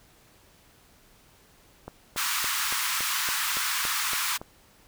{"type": "click train", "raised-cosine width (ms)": 1, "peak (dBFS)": -23, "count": 10, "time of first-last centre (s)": [1.88, 4.415], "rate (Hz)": 3.55}
{"type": "high-pass noise", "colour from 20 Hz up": "pink", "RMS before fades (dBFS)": -28, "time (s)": [2.16, 4.38], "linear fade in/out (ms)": 20, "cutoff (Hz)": 1000, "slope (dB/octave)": 48}
{"effects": ["pink hiss -58 dBFS RMS until 4.87 s"]}